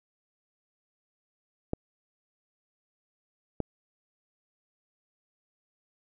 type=clicks; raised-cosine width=2 ms; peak=-15 dBFS; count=2; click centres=1.734 / 3.603 s; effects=none